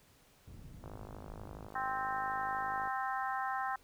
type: low-pass noise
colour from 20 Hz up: white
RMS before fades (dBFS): -50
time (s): 0.47-1.69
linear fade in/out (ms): 5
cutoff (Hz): 120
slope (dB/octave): 12
type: click train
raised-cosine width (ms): 1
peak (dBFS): -34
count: 107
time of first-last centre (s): 0.84-2.875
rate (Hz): 52.1
type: harmonic tone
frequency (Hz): 261.6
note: C4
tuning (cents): 0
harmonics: 3 / 4 / 5 / 6 / 7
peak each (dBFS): -37 / -39 / -41 / -43 / -44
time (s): 1.75-3.76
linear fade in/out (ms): 5
effects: pink hiss -65 dBFS RMS until 3.83 s